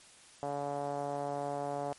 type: tone with low-pass filter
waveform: 5% pulse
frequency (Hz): 142.7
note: D3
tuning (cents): -49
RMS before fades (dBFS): -36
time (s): 0.43-1.93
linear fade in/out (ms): 0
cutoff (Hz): 690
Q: 2.9
effects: white hiss -57 dBFS RMS until 1.98 s + MP3 48 kbps